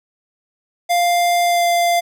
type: tone with pitch glide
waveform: square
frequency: 698.5 to 692.9 Hz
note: F5 to F5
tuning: 0 to -14 cents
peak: -14 dBFS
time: 0.89-2.01 s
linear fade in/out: 20 ms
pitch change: -14 cents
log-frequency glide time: 1.44-1.64 s
effects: none